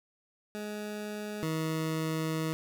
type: tone pair in turn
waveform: 20% pulse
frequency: 209.8 / 159.25 Hz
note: G#3 / D#3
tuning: +18 / +41 cents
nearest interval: perfect fourth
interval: 477 cents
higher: first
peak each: -31 / -25 dBFS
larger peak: second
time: 0.55-1.43 / 1.43-2.53 s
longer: second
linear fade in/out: 0 ms
effects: none